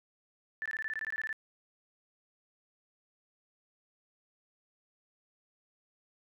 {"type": "tone bursts", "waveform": "sine", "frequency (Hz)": 1760, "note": "A6", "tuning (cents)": 0, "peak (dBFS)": -33, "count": 13, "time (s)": [0.62, 1.328], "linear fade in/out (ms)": 0, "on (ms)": 36, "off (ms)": 20, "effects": []}